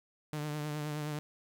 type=tone with vibrato; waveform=sawtooth; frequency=150 Hz; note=D3; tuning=37 cents sharp; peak=-31 dBFS; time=0.33-1.19 s; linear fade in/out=0 ms; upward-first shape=triangle; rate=9.6 Hz; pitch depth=42 cents each way; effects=11-bit